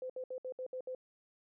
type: tone bursts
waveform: sine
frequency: 512 Hz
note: C5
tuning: 38 cents flat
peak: -38 dBFS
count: 7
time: 0.02-0.949 s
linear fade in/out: 2 ms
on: 77 ms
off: 65 ms
effects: none